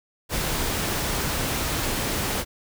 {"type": "noise", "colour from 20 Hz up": "pink", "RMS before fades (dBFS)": -26, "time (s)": [0.29, 2.45], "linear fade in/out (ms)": 50, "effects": []}